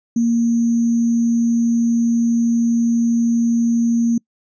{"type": "tone with sample-and-hold", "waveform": "sine", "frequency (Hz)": 233.1, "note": "A#3", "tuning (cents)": 0, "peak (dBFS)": -13, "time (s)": [0.16, 4.18], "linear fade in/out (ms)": 5, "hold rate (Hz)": 6300, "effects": ["noise-tail reverb RT60 0.1 s tail -26 dB re dry", "resampled to 16000 Hz"]}